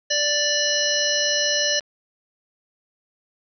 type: harmonic tone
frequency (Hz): 587.3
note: D5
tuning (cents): 0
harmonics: 1 / 3 / 5 / 7 / 9 / 10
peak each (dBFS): -26 / -26 / -26 / -26 / -26 / -26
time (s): 0.1-1.8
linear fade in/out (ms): 10
type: click train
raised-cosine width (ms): 0.3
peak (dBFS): -30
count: 73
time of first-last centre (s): 0.67-1.807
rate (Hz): 63.3
effects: none

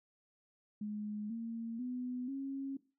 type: tone with pitch steps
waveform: sine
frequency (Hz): 210 / 229 / 249.7 / 272.3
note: G#3 / A#3 / B3 / C#4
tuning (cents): +19 / -31 / +19 / -31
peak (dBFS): -37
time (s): 0.81-2.77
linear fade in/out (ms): 5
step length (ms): 490
effects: noise-tail reverb RT60 0.3 s tail -17 dB re dry

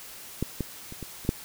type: clicks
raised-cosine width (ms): 3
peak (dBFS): -13 / -15 / -27 / -23 / -29 / -9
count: 6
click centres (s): 0.426 / 0.607 / 0.924 / 1.027 / 1.25 / 1.291
effects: white hiss -44 dBFS RMS until 1.44 s

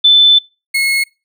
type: tone pair in turn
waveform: sine / 35% pulse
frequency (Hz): 3520 / 2174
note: A7 / C#7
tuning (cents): 0 / -34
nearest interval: minor sixth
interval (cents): 834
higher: first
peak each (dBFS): -4 / -10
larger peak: first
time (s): 0.04-0.39 / 0.74-1.04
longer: first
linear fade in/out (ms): 10
effects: noise-tail reverb RT60 0.3 s tail -26 dB re dry

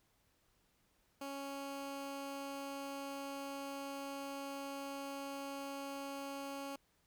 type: tone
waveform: 15% pulse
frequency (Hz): 277.2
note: C#4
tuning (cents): 0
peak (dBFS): -36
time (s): 1.21-6.76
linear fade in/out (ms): 5
effects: pink hiss -75 dBFS RMS until 7.06 s

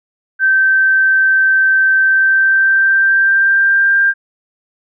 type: tone with pitch glide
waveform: sine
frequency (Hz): 1552 to 1592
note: G6 to G6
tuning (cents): -18 to +26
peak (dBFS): -8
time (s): 0.39-4.14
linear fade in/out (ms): 50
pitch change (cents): +44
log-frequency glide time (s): 1.99-4.03
effects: none

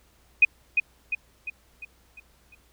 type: tone with echo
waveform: sine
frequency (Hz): 2489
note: D#7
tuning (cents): 0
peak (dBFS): -11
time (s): 0.42-0.45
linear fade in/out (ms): 5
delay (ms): 350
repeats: 6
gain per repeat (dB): -6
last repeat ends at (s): 2.55
effects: added 60 Hz sine -62 dBFS peak until 2.72 s + pink hiss -62 dBFS RMS until 2.72 s

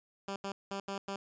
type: tone bursts at uneven times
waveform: 10% pulse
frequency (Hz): 197.1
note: G3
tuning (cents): +10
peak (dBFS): -28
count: 5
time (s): 0.28-0.36 / 0.44-0.52 / 0.71-0.8 / 0.88-0.98 / 1.08-1.16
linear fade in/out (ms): 2
effects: resampled to 16000 Hz

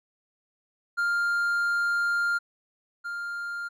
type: tone pair in turn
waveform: triangle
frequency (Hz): 1400 / 1400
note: F6 / F6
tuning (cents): +4 / +4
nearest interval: unison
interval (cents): 0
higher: neither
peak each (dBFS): -21 / -29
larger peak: first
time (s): 0.97-2.39 / 3.04-3.69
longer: first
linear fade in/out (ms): 20
effects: none

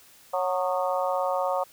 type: harmonic tone with a mistuned harmonic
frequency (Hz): 183.7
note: F#3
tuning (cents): -12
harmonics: 3 / 4 / 5 / 6 / 7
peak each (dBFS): -27 / -29 / -31 / -33 / -34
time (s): 0.33-1.64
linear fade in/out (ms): 10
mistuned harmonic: 7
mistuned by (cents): -78
effects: white hiss -54 dBFS RMS until 1.72 s

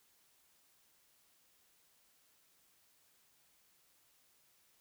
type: silence
effects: white hiss -71 dBFS RMS until 4.8 s

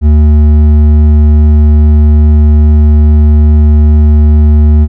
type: tone with hard clipping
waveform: triangle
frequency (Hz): 75.2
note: D2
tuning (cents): +42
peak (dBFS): -3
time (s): 0.01-4.88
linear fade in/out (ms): 50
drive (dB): 11
effects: none

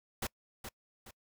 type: noise with echo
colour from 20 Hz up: pink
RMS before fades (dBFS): -36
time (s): 0.22-0.27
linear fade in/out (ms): 5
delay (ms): 420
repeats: 2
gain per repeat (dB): -8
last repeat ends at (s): 1.11
effects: noise-tail reverb RT60 0.1 s tail -25 dB re dry

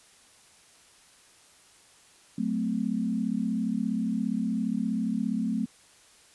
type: chord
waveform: sine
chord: F# diminished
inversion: none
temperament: equal with one note detuned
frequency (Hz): 185 / 220 / 257.1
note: F#3 / A3 / C4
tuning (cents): 0 / 0 / -30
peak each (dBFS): -32 / -28 / -31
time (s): 2.38-5.66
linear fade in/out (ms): 5
effects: white hiss -57 dBFS RMS until 6.34 s + resampled to 24000 Hz

